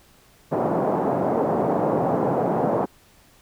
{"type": "band-pass noise", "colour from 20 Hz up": "white", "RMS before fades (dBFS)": -22, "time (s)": [0.51, 2.86], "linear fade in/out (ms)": 20, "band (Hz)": [140, 790], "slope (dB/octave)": 24, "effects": ["pink hiss -55 dBFS RMS until 3.41 s"]}